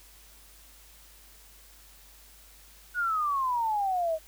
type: exponential sweep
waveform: sine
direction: down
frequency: 1480 to 621 Hz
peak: -25 dBFS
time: 2.94-4.19 s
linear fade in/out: 50 ms
effects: added 50 Hz sine -56 dBFS peak until 4.27 s + white hiss -55 dBFS RMS until 4.27 s